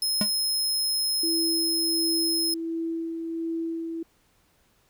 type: tone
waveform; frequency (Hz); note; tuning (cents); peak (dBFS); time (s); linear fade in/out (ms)
sawtooth; 5150; E8; -41; -21; 0.02-2.54; 2
type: tone with exponential decay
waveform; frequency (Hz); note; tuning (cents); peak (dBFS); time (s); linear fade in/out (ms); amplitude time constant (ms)
square; 207.7; G#3; 0; -20; 0.21-0.31; 2; 20
type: tone with tremolo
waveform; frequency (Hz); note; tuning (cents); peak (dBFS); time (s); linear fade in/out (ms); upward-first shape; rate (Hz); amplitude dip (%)
sine; 329.6; E4; 0; -26; 1.23-4.03; 5; sine; 1.4; 35
effects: pink hiss -65 dBFS RMS until 4.89 s